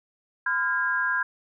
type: tone cluster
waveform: sine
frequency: 1018 / 1397 / 1626 Hz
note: C6 / F6 / G#6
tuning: -48 / 0 / -37 cents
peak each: -30 / -29 / -24 dBFS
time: 0.46-1.23 s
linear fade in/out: 5 ms
effects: none